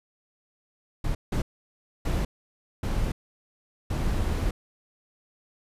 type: noise bursts at uneven times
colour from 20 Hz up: brown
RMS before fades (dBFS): -26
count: 5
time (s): 1.04-1.15 / 1.32-1.42 / 2.05-2.25 / 2.83-3.12 / 3.9-4.51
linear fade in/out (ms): 5
effects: resampled to 32000 Hz